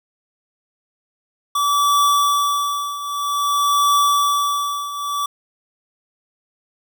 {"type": "tone with tremolo", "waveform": "square", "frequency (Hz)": 1153, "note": "D6", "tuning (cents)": -32, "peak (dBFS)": -13, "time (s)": [1.55, 5.26], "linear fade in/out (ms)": 5, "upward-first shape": "triangle", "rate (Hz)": 0.52, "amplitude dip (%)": 80, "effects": []}